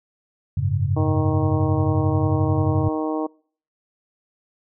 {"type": "chord", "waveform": "sine", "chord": "F# suspended second", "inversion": "none", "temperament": "equal", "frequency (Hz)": [92.5, 103.83, 138.59], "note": ["F#2", "G#2", "C#3"], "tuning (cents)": [0, 0, 0], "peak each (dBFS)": -23, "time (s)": [0.57, 2.89], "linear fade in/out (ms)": 5}
{"type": "harmonic tone", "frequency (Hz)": 155.9, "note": "D#3", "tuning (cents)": 4, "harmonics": [2, 3, 4, 5, 6, 7], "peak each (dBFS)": [-24, -28, -30, -32, -34, -35], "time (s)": [0.96, 3.27], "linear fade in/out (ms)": 10}
{"effects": ["noise-tail reverb RT60 0.5 s tail -26 dB re dry"]}